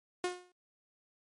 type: tone with exponential decay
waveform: sawtooth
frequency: 359.6 Hz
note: F#4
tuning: 49 cents flat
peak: -25 dBFS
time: 0.24-0.52 s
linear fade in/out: 2 ms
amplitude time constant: 60 ms
effects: MP3 48 kbps